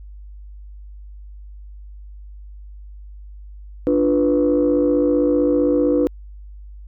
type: chord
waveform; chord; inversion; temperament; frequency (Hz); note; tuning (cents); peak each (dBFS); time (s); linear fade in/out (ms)
sine; B diminished; first; equal; 293.7 / 349.2 / 493.9; D4 / F4 / B4; 0 / 0 / 0; -16 / -20 / -17; 3.87-6.07; 0
effects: tanh soft clip ceiling -8 dBFS + added 50 Hz sine -35 dBFS peak until 6.87 s